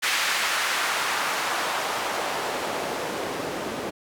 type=noise with band-pass filter sweep; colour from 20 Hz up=white; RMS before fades=-27 dBFS; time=0.02-3.91 s; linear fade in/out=20 ms; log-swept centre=1900 to 330 Hz; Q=0.98; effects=none